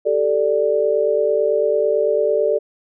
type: chord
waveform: sine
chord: G suspended second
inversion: none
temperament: just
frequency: 392 / 441 / 588 Hz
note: G4 / A4 / D5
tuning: 0 / +4 / +2 cents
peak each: -22 / -18 / -18 dBFS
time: 0.05-2.59 s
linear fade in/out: 20 ms
effects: none